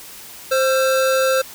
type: tone pair together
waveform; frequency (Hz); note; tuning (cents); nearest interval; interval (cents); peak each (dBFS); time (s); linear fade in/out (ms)
square; 526 / 1353.3; C5 / E6; +9 / +45; octave + major third; 1636; -16 / -23; 0.51-1.42; 10
effects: white hiss -38 dBFS RMS until 1.54 s